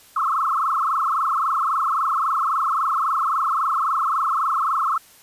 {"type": "tone with frequency modulation", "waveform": "sine", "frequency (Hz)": 1204, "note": "D6", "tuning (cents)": 43, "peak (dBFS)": -18, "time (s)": [0.16, 4.98], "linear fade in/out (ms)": 5, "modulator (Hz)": 23.7, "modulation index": 6, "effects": ["white hiss -50 dBFS RMS until 5.22 s", "resampled to 32000 Hz"]}